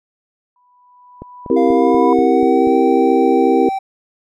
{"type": "tone with exponential growth", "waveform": "sine", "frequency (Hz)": 987.8, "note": "B5", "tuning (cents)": 0, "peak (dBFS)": -15, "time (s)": [0.56, 2.13], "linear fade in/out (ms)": 2, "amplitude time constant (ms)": 340}
{"type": "click train", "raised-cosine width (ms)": 2, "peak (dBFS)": -16, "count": 7, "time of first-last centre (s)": [1.22, 2.673], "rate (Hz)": 4.13}
{"type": "chord", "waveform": "sine", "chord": "C dominant seventh", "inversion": "none", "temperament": "equal", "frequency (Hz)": [261.6, 329.6, 392, 466.2], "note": ["C4", "E4", "G4", "Bb4"], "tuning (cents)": [0, 0, 0, 0], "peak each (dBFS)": -16, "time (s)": [1.5, 3.69], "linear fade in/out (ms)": 2}
{"type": "tone with pitch glide", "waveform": "triangle", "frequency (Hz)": [698.5, 775], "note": ["F5", "G5"], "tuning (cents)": [0, -20], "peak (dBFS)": -16, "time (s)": [1.56, 3.79], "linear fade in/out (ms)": 10, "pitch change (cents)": 180, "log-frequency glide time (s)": [1.67, 2.76]}
{"effects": []}